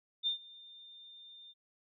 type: tone with ADSR envelope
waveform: sine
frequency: 3608 Hz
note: A7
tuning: 43 cents sharp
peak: -28 dBFS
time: 0.23-1.54 s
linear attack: 38 ms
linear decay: 110 ms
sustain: -23 dB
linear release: 38 ms
effects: none